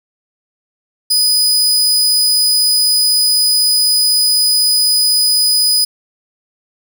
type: tone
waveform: sawtooth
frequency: 4978 Hz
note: D#8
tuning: in tune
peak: -7 dBFS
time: 1.1-5.85 s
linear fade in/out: 10 ms
effects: none